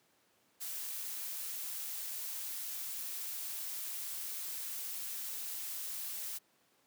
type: noise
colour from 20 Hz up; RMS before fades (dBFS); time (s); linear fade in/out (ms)
blue; -41; 0.6-6.39; 20
effects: pink hiss -71 dBFS RMS until 6.86 s + high-pass 200 Hz 12 dB/octave